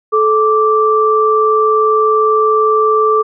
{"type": "tone pair together", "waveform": "sine", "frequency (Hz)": [433.7, 1171.3], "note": ["A4", "D6"], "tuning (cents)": [-25, -5], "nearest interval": "octave + perfect fourth", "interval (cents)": 1720, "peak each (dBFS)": -11, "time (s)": [0.12, 3.23], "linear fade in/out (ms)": 20, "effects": []}